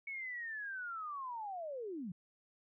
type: linear sweep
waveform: sine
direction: down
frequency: 2230 to 161.4 Hz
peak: -40 dBFS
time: 0.07-2.12 s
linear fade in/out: 5 ms
effects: none